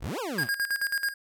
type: exponential two-way sweep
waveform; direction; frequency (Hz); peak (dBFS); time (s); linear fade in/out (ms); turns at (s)
25% pulse; up then down; 34.65 to 554.4 to 100.1; -27; 0-0.48; 50; 0.19
type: tone with tremolo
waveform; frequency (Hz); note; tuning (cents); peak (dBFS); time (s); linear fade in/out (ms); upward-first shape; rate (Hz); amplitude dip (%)
square; 1624; G#6; -39; -25; 0.38-1.14; 5; square; 9.2; 75
type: clicks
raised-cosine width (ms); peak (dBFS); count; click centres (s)
0.3; -31; 2; 0.471 / 0.482
effects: none